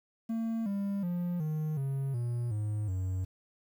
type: tone with pitch steps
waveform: triangle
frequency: 226.5 / 199.47 / 175.67 / 154.7 / 136.24 / 119.98 / 105.67 / 93.06 Hz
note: A#3 / G3 / F3 / D#3 / C#3 / B2 / G#2 / F#2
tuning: -50 / +30 / +10 / -10 / -30 / -50 / +30 / +10 cents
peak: -28 dBFS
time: 0.29-3.25 s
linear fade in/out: 10 ms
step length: 370 ms
effects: 10-bit